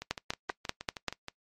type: two click trains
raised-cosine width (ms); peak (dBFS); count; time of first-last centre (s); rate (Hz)
0.2; -12 / -21; 6 / 9; 0.11-1.083 / 0.02-1.284; 5.14 / 6.33
effects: noise-tail reverb RT60 0.1 s tail -21 dB re dry + MP3 64 kbps